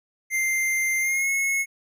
square tone with pitch glide, 2093 to 2181 Hz, C7 to C#7, 0 to -29 cents, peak -22 dBFS, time 0.3-1.66 s, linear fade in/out 50 ms, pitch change +71 cents, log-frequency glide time 0.99-1.29 s, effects none

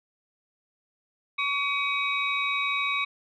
sine tone cluster, 1128 / 2270 / 2514 / 3808 Hz, C#6 / C#7 / D#7 / A#7, +30 / +41 / +17 / +36 cents, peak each -30 / -28 / -30 / -32 dBFS, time 1.38-3.05 s, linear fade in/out 10 ms, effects tanh soft clip ceiling -14 dBFS

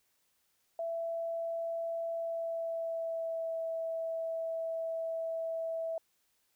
sine tone with pitch glide, 666 to 655.3 Hz, E5 to E5, +18 to -10 cents, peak -33 dBFS, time 0.79-5.98 s, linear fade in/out 2 ms, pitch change -28 cents, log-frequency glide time 2.13-3.57 s, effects white hiss -75 dBFS RMS until 6.55 s

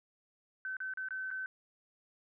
sine tone with dropouts, 1529 Hz, G6, 44 cents flat, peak -36 dBFS, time 0.65-1.46 s, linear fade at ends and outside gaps 1 ms, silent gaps 0.768-0.803 / 0.937-0.973 / 1.086-1.107 / 1.305-1.312 s, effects none

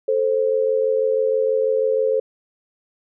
sine tone pair together, 440 / 526.2 Hz, A4 / C5, 0 / +10 cents, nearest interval minor third, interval 310 cents, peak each -19 dBFS, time 0.08-2.2 s, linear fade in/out 5 ms, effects none

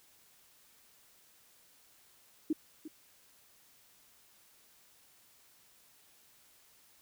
sine tone with echo, 310 Hz, D#4, 6 cents flat, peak -27 dBFS, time 2.5-2.53 s, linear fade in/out 5 ms, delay 350 ms, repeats 1, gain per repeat -14 dB, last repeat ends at 2.88 s, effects white hiss -64 dBFS RMS until 7.01 s

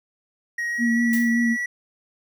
triangle tone with pitch glide, 1888 to 1942.2 Hz, A#6 to B6, +22 to -29 cents, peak -22 dBFS, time 0.58-1.66 s, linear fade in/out 5 ms, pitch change +49 cents, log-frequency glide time 0.68-1.02 s
sine tone with vibrato, 234.2 Hz, A#3, 8 cents sharp, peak -18 dBFS, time 0.78-1.57 s, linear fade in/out 50 ms, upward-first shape sine, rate 5.2 Hz, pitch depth 23 cents each way
blue noise with exponential decay, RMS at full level -30 dBFS, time 1.13-1.43 s, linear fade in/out 2 ms, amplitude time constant 64 ms
effects none

